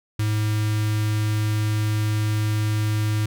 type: tone with notch filter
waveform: square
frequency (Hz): 107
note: A2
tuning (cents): -48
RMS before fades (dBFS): -22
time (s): 0.19-3.26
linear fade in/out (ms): 5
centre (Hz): 640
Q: 0.67
effects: none

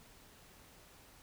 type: silence
effects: pink hiss -60 dBFS RMS until 1.22 s

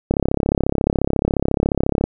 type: click train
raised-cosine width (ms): 2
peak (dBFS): -3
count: 67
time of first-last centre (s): 0.11-2.04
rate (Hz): 34.2
effects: none

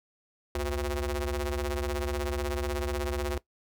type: ring-modulated tone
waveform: sawtooth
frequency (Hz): 147.4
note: D3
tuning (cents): +7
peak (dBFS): -22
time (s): 0.55-3.38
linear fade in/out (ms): 2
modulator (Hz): 213
effects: noise-tail reverb RT60 0.1 s tail -18 dB re dry

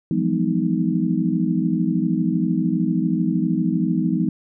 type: tone cluster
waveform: sine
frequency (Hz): 166.4 / 179.3 / 206.4 / 251.4 / 314.2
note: E3 / F3 / G#3 / B3 / D#4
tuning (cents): +17 / +46 / -10 / +31 / +17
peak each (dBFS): -24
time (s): 0.11-4.29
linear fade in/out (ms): 2
effects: none

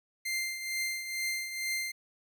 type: tone with tremolo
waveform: sawtooth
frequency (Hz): 2093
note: C7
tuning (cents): 0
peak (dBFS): -26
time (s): 0.25-1.92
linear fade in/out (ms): 10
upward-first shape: triangle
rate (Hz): 2.2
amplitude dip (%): 65
effects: none

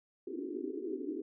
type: band-pass noise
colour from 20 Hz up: pink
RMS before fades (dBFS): -39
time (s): 0.27-1.22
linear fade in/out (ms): 5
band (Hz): 260 to 420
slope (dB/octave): 96
effects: none

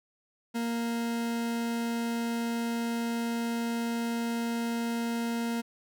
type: tone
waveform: 40% pulse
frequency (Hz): 232.9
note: A#3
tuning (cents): -1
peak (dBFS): -28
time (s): 0.54-5.62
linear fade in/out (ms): 20
effects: none

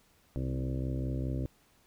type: harmonic tone with a mistuned harmonic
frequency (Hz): 64.9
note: C2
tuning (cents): -13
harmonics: 1 / 2 / 3 / 4 / 5 / 6 / 7 / 8 / 9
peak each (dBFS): -35 / -34 / -48 / -39 / -42 / -48 / -51 / -48 / -49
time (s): 0.36-1.46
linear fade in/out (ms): 0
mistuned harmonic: 3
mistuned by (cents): +19
effects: pink hiss -66 dBFS RMS until 1.86 s

